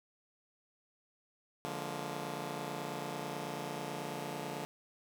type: chord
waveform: 10% pulse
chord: Bb dominant seventh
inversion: first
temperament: just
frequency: 145.68 / 174.81 / 209.8 / 233.1 Hz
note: D3 / F3 / Ab3 / Bb3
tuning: -14 / +2 / +18 / 0 cents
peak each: -34 / -36 / -38 / -38 dBFS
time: 1.65-4.65 s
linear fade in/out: 0 ms
effects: none